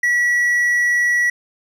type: tone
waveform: triangle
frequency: 1937 Hz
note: B6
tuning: 34 cents flat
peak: -12 dBFS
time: 0.03-1.3 s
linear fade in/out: 5 ms
effects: none